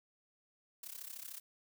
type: noise with amplitude modulation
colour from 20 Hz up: blue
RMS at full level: -44 dBFS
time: 0.83-1.4 s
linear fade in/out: 5 ms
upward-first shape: sine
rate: 33.4 Hz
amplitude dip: 85%
effects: none